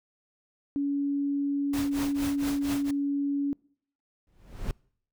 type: tone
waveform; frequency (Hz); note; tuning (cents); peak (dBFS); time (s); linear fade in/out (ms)
sine; 282.5; C#4; +33; -25; 0.76-3.53; 0
type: noise with tremolo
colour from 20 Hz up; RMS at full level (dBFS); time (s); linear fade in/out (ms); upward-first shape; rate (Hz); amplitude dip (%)
pink; -34; 1.73-2.91; 5; triangle; 4.3; 100
type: noise with exponential growth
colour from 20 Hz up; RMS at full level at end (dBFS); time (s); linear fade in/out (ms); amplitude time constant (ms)
brown; -28; 4.27-4.71; 1; 95
effects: noise-tail reverb RT60 0.6 s tail -26 dB re dry